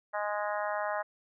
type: harmonic tone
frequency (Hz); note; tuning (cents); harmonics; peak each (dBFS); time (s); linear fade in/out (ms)
207.8; G#3; +1; 3 / 4 / 5 / 6 / 7 / 8 / 9; -34 / -36 / -38 / -40 / -41 / -42 / -43; 0.13-1.03; 20
effects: none